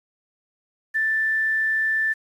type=tone with quantisation; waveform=sine; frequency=1766 Hz; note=A6; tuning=6 cents sharp; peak=-19 dBFS; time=0.94-2.14 s; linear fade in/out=20 ms; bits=8; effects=resampled to 32000 Hz